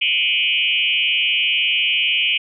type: tone with frequency modulation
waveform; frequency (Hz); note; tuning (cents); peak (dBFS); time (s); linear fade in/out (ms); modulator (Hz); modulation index
sine; 2714; E7; +50; -15; 0.01-2.38; 10; 151; 2.7
effects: none